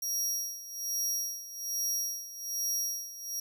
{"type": "tone with tremolo", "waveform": "sawtooth", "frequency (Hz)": 5660, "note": "F8", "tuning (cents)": 22, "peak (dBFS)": -26, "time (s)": [0.02, 3.4], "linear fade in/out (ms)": 5, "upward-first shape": "sine", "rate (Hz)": 1.2, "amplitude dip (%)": 80, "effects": []}